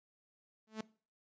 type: tone with exponential growth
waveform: sawtooth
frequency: 218.4 Hz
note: A3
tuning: 13 cents flat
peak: -31 dBFS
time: 0.67-0.81 s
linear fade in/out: 5 ms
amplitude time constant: 29 ms
effects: noise-tail reverb RT60 0.4 s tail -21 dB re dry + resampled to 16000 Hz